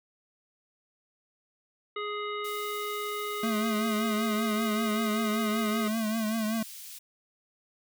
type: harmonic tone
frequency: 416.3 Hz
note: G#4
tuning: 4 cents sharp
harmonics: 1 / 3 / 5 / 7 / 9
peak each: -35 / -35 / -40 / -45 / -44 dBFS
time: 1.96-5.88 s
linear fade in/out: 5 ms
type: high-pass noise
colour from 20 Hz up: white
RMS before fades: -44 dBFS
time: 2.44-6.99 s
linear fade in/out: 10 ms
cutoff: 3000 Hz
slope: 12 dB/octave
type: tone with vibrato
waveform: square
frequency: 220 Hz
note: A3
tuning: in tune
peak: -28 dBFS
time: 3.43-6.63 s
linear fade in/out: 5 ms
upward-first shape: triangle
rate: 5.2 Hz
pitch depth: 74 cents each way
effects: none